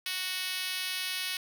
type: tone with high-pass filter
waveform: 5% pulse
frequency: 370 Hz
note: F#4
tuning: in tune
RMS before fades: -34 dBFS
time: 0.06-1.37 s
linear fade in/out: 2 ms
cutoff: 2300 Hz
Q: 0.8
effects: none